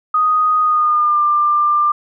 sine tone with pitch glide, 1244.5 to 1191 Hz, D#6 to D6, 0 to +24 cents, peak -11 dBFS, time 0.14-1.92 s, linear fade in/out 5 ms, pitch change -76 cents, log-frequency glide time 0.61-1.23 s, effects none

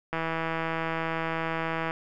click train, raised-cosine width 0.5 ms, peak -15 dBFS, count 291, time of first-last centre 0.13-1.909 s, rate 163 Hz, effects none

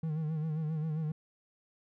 triangle tone with vibrato, 156.5 Hz, D#3, 10 cents sharp, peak -29 dBFS, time 0.03-1.12 s, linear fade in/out 5 ms, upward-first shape sine, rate 7.5 Hz, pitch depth 62 cents each way, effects none

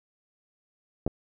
clicks, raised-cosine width 2 ms, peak -12 / -21 dBFS, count 2, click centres 1.065 / 1.077 s, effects none

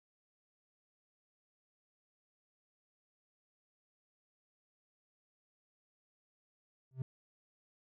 triangle tone with exponential growth, 130.5 Hz, C3, 4 cents flat, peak -29 dBFS, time 6.91-7.02 s, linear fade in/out 2 ms, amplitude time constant 22 ms, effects none

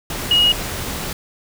sine tone in noise, 2885 Hz, F#7, 44 cents flat, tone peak -11 dBFS, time 0.31-0.52 s, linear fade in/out 2 ms, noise pink, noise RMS -26 dBFS, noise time 0.1-1.13 s, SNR +12 dB, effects none

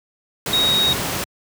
sine tone in noise, 3773 Hz, A#7, 20 cents sharp, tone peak -15 dBFS, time 0.53-0.93 s, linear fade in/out 2 ms, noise pink, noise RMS -23 dBFS, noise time 0.46-1.24 s, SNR +5 dB, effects high-pass 100 Hz 12 dB/octave

